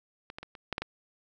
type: clicks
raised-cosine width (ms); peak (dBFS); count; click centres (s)
0.3; -25 / -23 / -26 / -30 / -15 / -15 / -17; 7; 0.301 / 0.385 / 0.43 / 0.552 / 0.727 / 0.781 / 0.82
effects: none